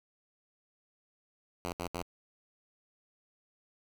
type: tone bursts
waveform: 5% pulse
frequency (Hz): 87.31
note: F2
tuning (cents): 0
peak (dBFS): -24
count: 3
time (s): 1.65-2.025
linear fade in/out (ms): 0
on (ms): 79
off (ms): 69
effects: none